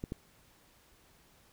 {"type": "clicks", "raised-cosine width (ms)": 3, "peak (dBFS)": -23, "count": 2, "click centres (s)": [0.039, 0.121], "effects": ["pink hiss -64 dBFS RMS until 1.52 s"]}